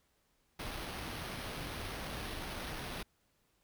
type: noise with sample-and-hold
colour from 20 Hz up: pink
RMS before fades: -42 dBFS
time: 0.59-3.03 s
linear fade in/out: 5 ms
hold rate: 7350 Hz
effects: pink hiss -75 dBFS RMS until 3.63 s